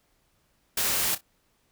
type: noise with echo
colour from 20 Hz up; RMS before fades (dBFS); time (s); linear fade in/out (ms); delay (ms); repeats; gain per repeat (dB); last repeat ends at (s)
white; -26; 0.77-1.15; 5; 30; 2; -14; 1.21
effects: pink hiss -69 dBFS RMS until 1.71 s